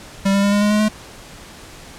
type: tone with pitch steps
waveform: square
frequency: 196 / 198.85 / 201.7 / 204.7 / 207.7 / 210.7 / 213.7 Hz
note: G3 / G3 / G3 / G#3 / G#3 / G#3 / G#3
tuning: 0 / +25 / +50 / -25 / 0 / +25 / +50 cents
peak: -14 dBFS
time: 0.25-0.887 s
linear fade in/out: 10 ms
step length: 91 ms
effects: pink hiss -39 dBFS RMS until 1.98 s + low-pass 10000 Hz 12 dB/octave